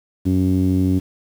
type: tone with low-pass filter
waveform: sawtooth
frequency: 93 Hz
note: F#2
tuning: 9 cents sharp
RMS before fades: -17 dBFS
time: 0.25-1 s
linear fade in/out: 20 ms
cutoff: 280 Hz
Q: 3.7
effects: 7-bit